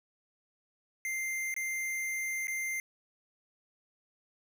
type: tone with dropouts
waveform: square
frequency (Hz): 2093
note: C7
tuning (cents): 0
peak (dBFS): -33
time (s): 1.05-2.8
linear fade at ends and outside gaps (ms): 1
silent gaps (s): 1.541-1.564 / 2.471-2.481
effects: none